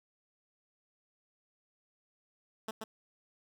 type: tone with echo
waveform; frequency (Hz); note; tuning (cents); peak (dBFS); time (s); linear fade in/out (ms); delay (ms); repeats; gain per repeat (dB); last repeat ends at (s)
10% pulse; 220; A3; 0; -28; 2.68-2.71; 5; 130; 1; -3; 2.84
effects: none